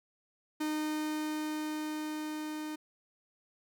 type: tone with level ramp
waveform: 45% pulse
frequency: 306.7 Hz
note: D#4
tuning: 25 cents flat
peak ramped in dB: -31 to -37 dBFS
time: 0.6-2.76 s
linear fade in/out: 10 ms
effects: none